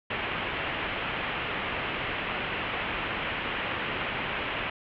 white low-pass noise, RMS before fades -32 dBFS, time 0.1-4.7 s, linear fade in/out 5 ms, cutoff 3000 Hz, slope 48 dB/octave, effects none

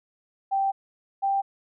sine tone pair in turn, 782 / 787 Hz, G5 / G5, -4 / +7 cents, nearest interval unison, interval 11 cents, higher second, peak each -21 dBFS, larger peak neither, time 0.51-0.72 / 1.22-1.42 s, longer first, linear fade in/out 20 ms, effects none

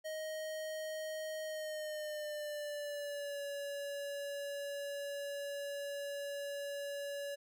square tone with pitch glide, 626 to 567.5 Hz, D#5 to C#5, +10 to +41 cents, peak -40 dBFS, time 0.04-7.36 s, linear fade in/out 20 ms, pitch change -169 cents, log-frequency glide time 1.44-3.42 s, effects none

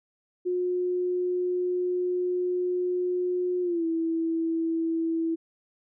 sine tone with pitch glide, 360 to 328.2 Hz, F#4 to E4, -47 to -8 cents, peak -24 dBFS, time 0.45-5.36 s, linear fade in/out 20 ms, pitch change -161 cents, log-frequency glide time 3.62-3.85 s, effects none

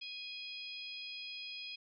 harmonic tone with a mistuned harmonic, 830.6 Hz, G#5, in tune, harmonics 3 / 4 / 5 / 6, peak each -47 / -47 / -52 / -49 dBFS, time 0.01-1.76 s, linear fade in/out 10 ms, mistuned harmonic 4, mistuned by -16 cents, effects none

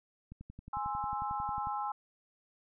click train, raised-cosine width 5 ms, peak -34 dBFS, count 16, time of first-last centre 0.32-1.671 s, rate 11.1 Hz
sine chord, Ab augmented, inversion none, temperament equal, 830.6 / 1046.5 / 1318.5 Hz, Ab5 / C6 / E6, 0 / 0 / 0 cents, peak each -35 / -39 / -40 dBFS, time 0.73-1.92 s, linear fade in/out 5 ms
effects none

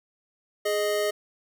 square tone pair together, 417.8 / 620 Hz, G#4 / D#5, +10 / -6 cents, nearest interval perfect fifth, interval 684 cents, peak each -27 dBFS, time 0.65-1.11 s, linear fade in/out 10 ms, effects none

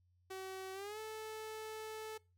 sawtooth tone with pitch glide, 379.7 to 436.2 Hz, F#4 to A4, +45 to -15 cents, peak -40 dBFS, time 0.3-2.18 s, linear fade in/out 10 ms, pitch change +240 cents, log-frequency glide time 0.73-0.99 s, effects noise-tail reverb RT60 0.3 s tail -23 dB re dry + added 89 Hz sine -70 dBFS peak until 2.37 s

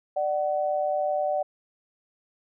sine tone pair together, 594 / 751.4 Hz, D5 / F#5, +20 / +26 cents, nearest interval major third, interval 406 cents, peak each -25 / -27 dBFS, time 0.16-1.43 s, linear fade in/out 10 ms, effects none

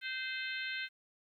harmonic tone, 518 Hz, C5, 17 cents flat, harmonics 3 / 4 / 5 / 6 / 7 / 8, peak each -40 / -42 / -44 / -46 / -47 / -48 dBFS, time 0.01-0.89 s, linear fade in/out 50 ms, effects 12-bit

